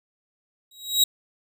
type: tone with exponential growth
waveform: sawtooth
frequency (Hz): 3830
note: A#7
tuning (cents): +46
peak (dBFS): -10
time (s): 0.71-1.04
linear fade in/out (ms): 5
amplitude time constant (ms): 70
effects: none